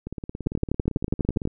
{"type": "two click trains", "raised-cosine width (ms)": 3, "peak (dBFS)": [-19, -9], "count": [26, 13], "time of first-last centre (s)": [[0.07, 1.474], [0.47, 1.454]], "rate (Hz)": [17.8, 12.2], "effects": []}